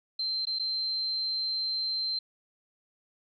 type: tone with dropouts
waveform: sine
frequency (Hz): 4123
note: C8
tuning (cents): -26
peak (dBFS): -28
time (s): 0.19-2.19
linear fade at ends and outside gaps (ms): 5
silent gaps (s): 0.454-0.469 / 0.588-0.595
effects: none